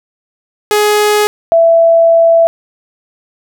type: tone pair in turn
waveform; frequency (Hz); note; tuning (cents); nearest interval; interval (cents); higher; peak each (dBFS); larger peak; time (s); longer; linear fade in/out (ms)
sawtooth / sine; 419 / 665.1; G#4 / E5; +15 / +15; minor sixth; 800; second; -4; neither; 0.71-1.27 / 1.52-2.47; second; 0
effects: none